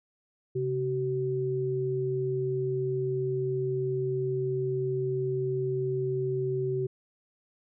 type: tone pair together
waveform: sine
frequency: 134.1 / 379.3 Hz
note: C3 / F#4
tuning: +43 / +43 cents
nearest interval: octave + tritone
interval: 1800 cents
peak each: -31 / -28 dBFS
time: 0.55-6.87 s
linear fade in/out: 10 ms
effects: none